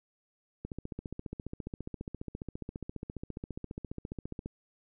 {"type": "click train", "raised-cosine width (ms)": 3, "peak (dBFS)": -25, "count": 57, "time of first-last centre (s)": [0.65, 4.46], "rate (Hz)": 14.7, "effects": []}